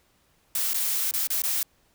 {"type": "noise with dropouts", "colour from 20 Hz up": "blue", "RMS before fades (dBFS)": -26, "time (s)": [0.55, 1.63], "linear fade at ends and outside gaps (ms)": 2, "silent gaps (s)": [[0.734, 0.743], [1.112, 1.137], [1.272, 1.303], [1.42, 1.436]], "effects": ["pink hiss -65 dBFS RMS until 1.94 s"]}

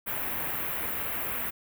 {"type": "band-stop noise", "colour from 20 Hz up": "white", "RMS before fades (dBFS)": -32, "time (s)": [0.06, 1.51], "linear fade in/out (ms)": 20, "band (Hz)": [2500, 13000], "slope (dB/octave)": 24, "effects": []}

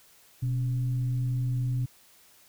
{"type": "tone with frequency modulation", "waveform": "sine", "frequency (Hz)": 124.9, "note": "B2", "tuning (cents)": 20, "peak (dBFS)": -25, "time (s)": [0.42, 1.86], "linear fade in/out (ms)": 10, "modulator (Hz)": 153, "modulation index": 0.26, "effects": ["white hiss -58 dBFS RMS until 2.48 s"]}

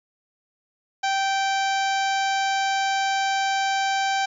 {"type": "harmonic tone", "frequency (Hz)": 780, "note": "G5", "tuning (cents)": -9, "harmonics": [1, 2, 3, 4, 5, 6, 7, 8, 9], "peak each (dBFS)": [-22, -28, -32, -34, -36, -38, -39, -40, -41], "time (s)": [1.03, 4.26], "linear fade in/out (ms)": 10, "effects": ["10-bit"]}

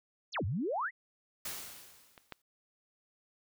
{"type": "exponential two-way sweep", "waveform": "sine", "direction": "down then up", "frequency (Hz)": [7459, 83.8, 2132], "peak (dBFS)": -31, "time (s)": [0.32, 0.91], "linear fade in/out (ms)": 50, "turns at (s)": 0.45}
{"type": "noise with exponential decay", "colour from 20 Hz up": "white", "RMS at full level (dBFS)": -38, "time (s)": [1.45, 2.42], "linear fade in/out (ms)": 5, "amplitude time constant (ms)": 210}
{"type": "clicks", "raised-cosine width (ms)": 0.3, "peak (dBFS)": [-35, -25], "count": 2, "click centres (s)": [2.178, 2.323]}
{"effects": []}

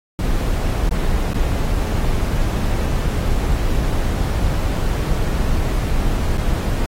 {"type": "noise with dropouts", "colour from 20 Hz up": "brown", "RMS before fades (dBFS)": -18, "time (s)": [0.19, 6.86], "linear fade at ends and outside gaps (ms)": 1, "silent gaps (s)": [[0.892, 0.912], [1.335, 1.343], [6.374, 6.379]], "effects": ["AAC 48 kbps"]}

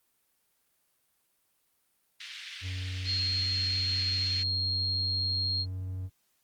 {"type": "band-pass noise", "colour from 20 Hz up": "white", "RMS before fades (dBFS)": -41, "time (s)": [2.2, 4.43], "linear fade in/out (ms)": 5, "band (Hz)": [1900, 4400], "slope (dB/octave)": 24}
{"type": "tone with pitch glide", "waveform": "triangle", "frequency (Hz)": [92.5, 93.09], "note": ["F#2", "F#2"], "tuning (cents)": [0, 11], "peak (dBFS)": -31, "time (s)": [2.61, 6.1], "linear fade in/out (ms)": 50, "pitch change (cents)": 11, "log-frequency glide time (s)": [4.1, 5.47]}
{"type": "tone", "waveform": "sine", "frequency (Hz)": 4244, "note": "C8", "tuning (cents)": 24, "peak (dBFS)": -28, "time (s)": [3.05, 5.66], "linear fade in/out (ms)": 50}
{"effects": ["white hiss -73 dBFS RMS until 6.43 s", "Opus 32 kbps"]}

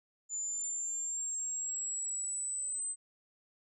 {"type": "linear sweep", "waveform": "sine", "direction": "up", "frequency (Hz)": [7040, 8180], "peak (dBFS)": -34, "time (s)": [0.29, 2.96], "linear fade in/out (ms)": 50, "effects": []}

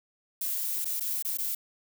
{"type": "noise with dropouts", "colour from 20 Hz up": "violet", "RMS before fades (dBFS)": -31, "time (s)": [0.41, 1.55], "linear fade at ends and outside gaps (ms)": 5, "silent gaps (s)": [[0.847, 0.854], [0.999, 1.006], [1.225, 1.248], [1.373, 1.385]], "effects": []}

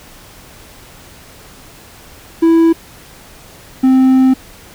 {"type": "tone pair in turn", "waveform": "triangle", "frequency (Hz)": [329.6, 261.1], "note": ["E4", "C4"], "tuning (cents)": [0, -3], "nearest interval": "major third", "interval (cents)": 403, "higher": "first", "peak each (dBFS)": -4, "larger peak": "neither", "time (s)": [[2.42, 2.73], [3.83, 4.34]], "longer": "second", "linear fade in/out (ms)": 10, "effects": ["pink hiss -39 dBFS RMS until 4.74 s"]}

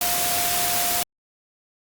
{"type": "tone in noise", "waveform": "sine", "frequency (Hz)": 705, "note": "F5", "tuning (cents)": 16, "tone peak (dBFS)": -28, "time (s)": [0.01, 1.03], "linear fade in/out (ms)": 2, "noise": "white", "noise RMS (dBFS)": -23, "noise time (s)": [0.01, 1.03], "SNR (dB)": -8, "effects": ["Opus 48 kbps"]}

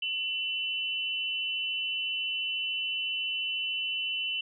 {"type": "tone pair together", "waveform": "sine", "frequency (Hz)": [2707, 2993], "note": ["E7", "F#7"], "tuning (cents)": [45, 19], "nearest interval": "major second", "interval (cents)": 174, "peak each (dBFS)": [-33, -31], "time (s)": [0.02, 4.41], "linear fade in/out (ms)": 5, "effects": []}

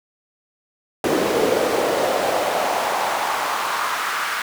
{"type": "noise with high-pass filter sweep", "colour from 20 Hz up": "brown", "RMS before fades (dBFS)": -21, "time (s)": [1.04, 4.42], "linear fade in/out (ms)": 2, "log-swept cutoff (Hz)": [370, 1400], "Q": 2.3, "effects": []}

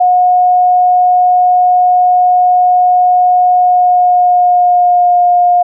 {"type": "tone with pitch glide", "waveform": "sine", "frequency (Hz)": [724, 710.7], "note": ["F#5", "F5"], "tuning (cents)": [-38, 30], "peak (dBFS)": -5, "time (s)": [0, 5.63], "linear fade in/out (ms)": 10, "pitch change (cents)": -32, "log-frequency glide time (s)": [3.56, 5.2], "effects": []}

